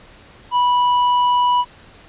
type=tone with tanh clipping; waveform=sine; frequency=982 Hz; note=B5; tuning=10 cents flat; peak=-14 dBFS; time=0.51-1.65 s; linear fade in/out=50 ms; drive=7 dB; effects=pink hiss -45 dBFS RMS until 2.08 s + resampled to 8000 Hz